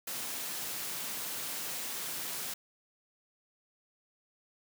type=high-pass noise; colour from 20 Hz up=white; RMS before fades=-38 dBFS; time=0.07-2.54 s; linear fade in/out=5 ms; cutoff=110 Hz; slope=48 dB/octave; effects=none